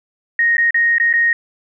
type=tone with dropouts; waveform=sine; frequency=1866 Hz; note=A#6; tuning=1 cent sharp; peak=-11 dBFS; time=0.39-1.33 s; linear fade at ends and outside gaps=2 ms; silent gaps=0.569-0.581 / 0.707-0.744 / 0.983-0.999 / 1.129-1.137 s; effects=none